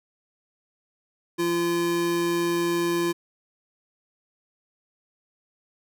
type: tone pair together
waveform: square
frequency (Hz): 171.4 / 342.8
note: F3 / F4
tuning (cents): -32 / -32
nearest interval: octave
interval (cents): 1200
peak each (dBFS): -34 / -23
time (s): 1.38-3.13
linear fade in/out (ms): 20
effects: none